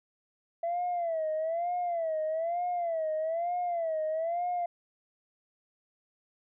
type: tone with vibrato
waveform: sine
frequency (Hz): 667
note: E5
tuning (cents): +20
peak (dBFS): -27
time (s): 0.63-4.66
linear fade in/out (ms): 5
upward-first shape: sine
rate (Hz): 1.1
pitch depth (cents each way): 120
effects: tanh soft clip ceiling -25 dBFS